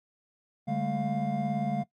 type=tone cluster; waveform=triangle; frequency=145.1 / 201.5 / 219.3 / 703 Hz; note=D3 / G3 / A3 / F5; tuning=-21 / +48 / -6 / +11 cents; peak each=-31 dBFS; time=0.67-1.84 s; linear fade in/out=20 ms; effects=noise-tail reverb RT60 0.1 s tail -18 dB re dry + AAC 64 kbps